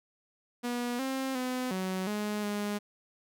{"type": "tone with pitch steps", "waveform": "sawtooth", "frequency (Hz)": [242.3, 265.5, 253.4, 187.2, 209.4, 206.4], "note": ["B3", "C4", "B3", "F#3", "G#3", "G#3"], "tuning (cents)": [-33, 25, 45, 20, 15, -10], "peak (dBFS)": -27, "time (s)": [0.63, 2.79], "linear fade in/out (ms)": 20, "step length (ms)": 360, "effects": []}